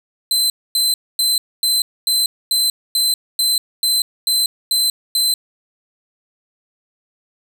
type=tone bursts; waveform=sawtooth; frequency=4063 Hz; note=B7; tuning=48 cents sharp; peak=-11 dBFS; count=12; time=0.31-5.34 s; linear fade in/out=2 ms; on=190 ms; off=250 ms; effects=7-bit